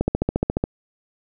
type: click train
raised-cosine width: 2 ms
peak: -6 dBFS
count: 10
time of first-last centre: 0.01-0.639 s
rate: 14.3 Hz
effects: none